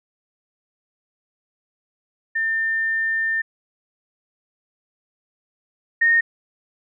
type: tone pair in turn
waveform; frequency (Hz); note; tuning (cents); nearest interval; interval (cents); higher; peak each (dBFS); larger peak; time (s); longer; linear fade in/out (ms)
sine; 1800 / 1843.1; A6 / A#6; +39 / -20; unison; 41; second; -19 / -13; second; 2.35-3.42 / 6.01-6.21; first; 10
effects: none